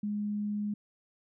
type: tone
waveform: sine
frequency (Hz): 207.7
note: G#3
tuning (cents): 0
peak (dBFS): -30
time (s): 0.03-0.74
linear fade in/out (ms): 5
effects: none